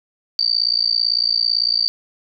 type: tone with amplitude modulation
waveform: sine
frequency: 4621 Hz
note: D8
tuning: 29 cents flat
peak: -11 dBFS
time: 0.39-1.88 s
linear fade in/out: 0 ms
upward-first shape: sine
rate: 57.9 Hz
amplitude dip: 100%
effects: none